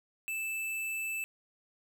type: tone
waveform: square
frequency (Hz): 2637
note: E7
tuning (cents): 0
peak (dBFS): -34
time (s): 0.28-1.24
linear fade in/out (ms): 0
effects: none